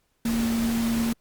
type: tone in noise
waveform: sine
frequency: 230 Hz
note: A#3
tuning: 23 cents flat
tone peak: -22 dBFS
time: 0.25-1.13 s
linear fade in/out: 5 ms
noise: pink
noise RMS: -33 dBFS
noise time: 0.25-1.13 s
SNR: +8 dB
effects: pink hiss -71 dBFS RMS until 1.2 s + Opus 48 kbps